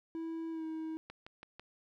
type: tone with pitch glide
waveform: triangle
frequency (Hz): 327 to 318.8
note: E4 to D#4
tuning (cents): -14 to +42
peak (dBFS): -35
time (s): 0.15-0.97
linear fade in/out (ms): 0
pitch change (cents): -44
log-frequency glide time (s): 0.51-0.64
type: click train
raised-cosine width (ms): 0.3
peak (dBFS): -32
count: 4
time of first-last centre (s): 1.1-1.596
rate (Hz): 6.05
effects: none